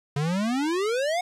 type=exponential sweep; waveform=square; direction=up; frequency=138.59 to 740 Hz; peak=-24 dBFS; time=0.16-1.21 s; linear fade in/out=5 ms; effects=low-pass 8000 Hz 12 dB/octave + 9-bit